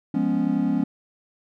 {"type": "chord", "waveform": "triangle", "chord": "C# dominant seventh", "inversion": "first", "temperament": "equal", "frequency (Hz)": [174.61, 207.7, 246.9, 277.2], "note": ["E#3", "G#3", "B3", "C#4"], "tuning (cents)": [0, 0, 0, 0], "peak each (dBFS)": [-26, -24, -23, -22], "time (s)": [0.14, 0.84], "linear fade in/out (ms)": 5, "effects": []}